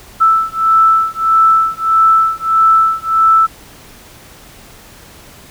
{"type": "beating tone pair", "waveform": "sine", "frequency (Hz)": [1319, 1320.6], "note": ["E6", "E6"], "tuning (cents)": [1, 3], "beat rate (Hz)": 1.6, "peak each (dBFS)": -11, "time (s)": [0.2, 3.47], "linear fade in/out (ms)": 20, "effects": ["pink hiss -39 dBFS RMS until 5.5 s"]}